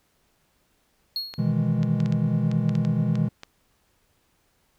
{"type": "tone with exponential decay", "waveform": "triangle", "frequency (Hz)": 4308, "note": "C8", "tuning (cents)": 50, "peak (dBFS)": -22, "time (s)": [1.16, 1.52], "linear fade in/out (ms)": 1, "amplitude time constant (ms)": 78}
{"type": "clicks", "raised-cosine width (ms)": 0.2, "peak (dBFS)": -20, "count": 11, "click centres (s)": [1.339, 1.831, 2.003, 2.06, 2.124, 2.515, 2.693, 2.753, 2.85, 3.155, 3.434]}
{"type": "chord", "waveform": "triangle", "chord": "E major seventh", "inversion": "second", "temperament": "equal", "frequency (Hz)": [123.47, 155.56, 164.81, 207.7], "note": ["B2", "D#3", "E3", "G#3"], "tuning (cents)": [0, 0, 0, 0], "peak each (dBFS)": -24, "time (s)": [1.38, 3.29], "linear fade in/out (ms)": 10}
{"effects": ["pink hiss -67 dBFS RMS until 4.78 s"]}